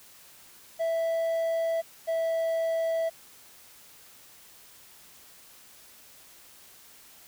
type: tone pair in turn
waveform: triangle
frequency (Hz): 659.3 / 656.5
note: E5 / E5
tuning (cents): 0 / -7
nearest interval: unison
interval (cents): 7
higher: first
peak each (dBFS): -23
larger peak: neither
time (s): 0.79-1.82 / 2.07-3.1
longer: neither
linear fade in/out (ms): 20
effects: white hiss -53 dBFS RMS until 7.27 s